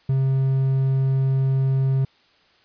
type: tone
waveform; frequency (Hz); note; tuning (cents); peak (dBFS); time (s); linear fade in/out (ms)
triangle; 133.8; C3; +39; -15; 0.09-2.05; 5
effects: white hiss -58 dBFS RMS until 2.64 s + resampled to 11025 Hz